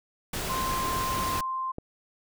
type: noise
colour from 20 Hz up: pink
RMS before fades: -32 dBFS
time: 0.33-1.41 s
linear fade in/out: 5 ms
type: tone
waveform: sine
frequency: 1046.5 Hz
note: C6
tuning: in tune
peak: -28 dBFS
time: 0.49-1.72 s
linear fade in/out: 10 ms
type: clicks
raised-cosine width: 2 ms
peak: -22 dBFS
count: 2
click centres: 1.356 / 1.784 s
effects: none